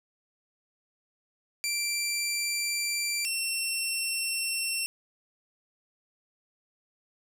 15% pulse tone pair in turn, 2352 / 2710 Hz, D7 / E7, +2 / +47 cents, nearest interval major second, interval 245 cents, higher second, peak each -21 dBFS, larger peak neither, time 1.64-3.25 / 3.25-4.86 s, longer neither, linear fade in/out 0 ms, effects none

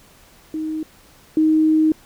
sine tone pair in turn, 313.2 / 313.2 Hz, D#4 / D#4, +11 / +11 cents, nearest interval unison, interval 0 cents, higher neither, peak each -22 / -12 dBFS, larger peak second, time 0.54-0.83 / 1.37-1.92 s, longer second, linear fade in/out 2 ms, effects pink hiss -50 dBFS RMS until 2.05 s

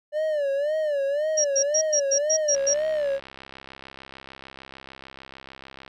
triangle tone with vibrato, 587.3 Hz, D5, in tune, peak -20 dBFS, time 0.12-3.2 s, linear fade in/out 50 ms, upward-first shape sine, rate 1.9 Hz, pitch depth 120 cents each way
sine tone bursts, 5660 Hz, F8, 22 cents sharp, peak -19 dBFS, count 8, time 1.37-2.74 s, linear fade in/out 10 ms, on 75 ms, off 110 ms
click train, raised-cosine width 0.3 ms, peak -25 dBFS, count 223, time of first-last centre 2.55-5.878 s, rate 66.7 Hz
effects none

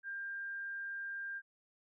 sine tone, 1596 Hz, G6, 31 cents sharp, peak -39 dBFS, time 0.03-1.42 s, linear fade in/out 50 ms, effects none

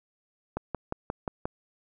click train, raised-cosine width 1 ms, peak -16 dBFS, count 6, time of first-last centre 0.57-1.455 s, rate 5.65 Hz, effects none

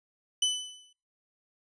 sawtooth tone with exponential decay, 3002 Hz, F#7, 24 cents sharp, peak -18 dBFS, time 0.42-0.93 s, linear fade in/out 5 ms, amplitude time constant 110 ms, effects noise-tail reverb RT60 0.3 s tail -21 dB re dry + resampled to 22050 Hz

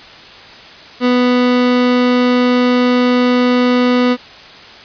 30% pulse tone, 247.7 Hz, B3, 5 cents sharp, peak -7 dBFS, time 1-4.17 s, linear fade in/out 50 ms, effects white hiss -36 dBFS RMS until 4.84 s + resampled to 11025 Hz

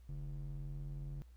triangle ring-modulated tone, 91 Hz, F#2, 28 cents flat, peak -36 dBFS, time 0.09-1.22 s, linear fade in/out 0 ms, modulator 50.1 Hz, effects added 60 Hz sine -55 dBFS peak until 1.36 s + pink hiss -75 dBFS RMS until 1.36 s

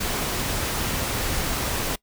pink noise, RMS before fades -26 dBFS, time 0-1.96 s, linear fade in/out 10 ms, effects noise-tail reverb RT60 0.1 s tail -22 dB re dry

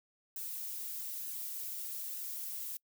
violet noise with flanger, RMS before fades -41 dBFS, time 0.36-2.77 s, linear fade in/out 2 ms, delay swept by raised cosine 0.88 to 5.08 ms, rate 1.1 Hz, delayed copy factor -0.5, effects noise-tail reverb RT60 0.1 s tail -26 dB re dry

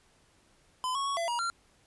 square tone with pitch steps, 1016 / 1104 / 1114 / 675 / 952 / 1375 Hz, B5 / C#6 / C#6 / E5 / A#5 / F6, +49 / -7 / +8 / +41 / +36 / -27 cents, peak -30 dBFS, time 0.84-1.5 s, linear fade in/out 0 ms, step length 110 ms, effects pink hiss -65 dBFS RMS until 1.86 s + resampled to 24000 Hz

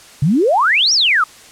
sine exponential two-way sweep, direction up then down, 129.4 to 5830 to 1182 Hz, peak -10 dBFS, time 0.22-1.24 s, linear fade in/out 5 ms, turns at 0.93 s, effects white hiss -41 dBFS RMS until 1.51 s + low-pass 9000 Hz 12 dB/octave

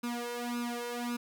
sawtooth tone with flanger, 240 Hz, B3, 49 cents flat, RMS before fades -36 dBFS, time 0.03-1.17 s, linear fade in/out 10 ms, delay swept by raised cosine 0.77 to 1.97 ms, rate 1.8 Hz, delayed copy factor +1, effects 10-bit

